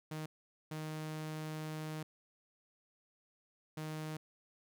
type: tone bursts at uneven times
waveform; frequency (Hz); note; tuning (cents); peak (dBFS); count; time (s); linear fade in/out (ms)
sawtooth; 155.56; D#3; 0; -36; 3; 0.11-0.26 / 0.71-2.03 / 3.77-4.17; 5
effects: none